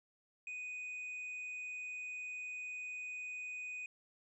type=tone; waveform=triangle; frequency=2489 Hz; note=D#7; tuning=in tune; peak=-40 dBFS; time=0.47-3.86 s; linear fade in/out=2 ms; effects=resampled to 24000 Hz